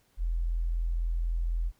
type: tone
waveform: sine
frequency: 42 Hz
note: E1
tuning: 33 cents sharp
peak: -26 dBFS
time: 0.17-1.72 s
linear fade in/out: 50 ms
effects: pink hiss -68 dBFS RMS until 1.79 s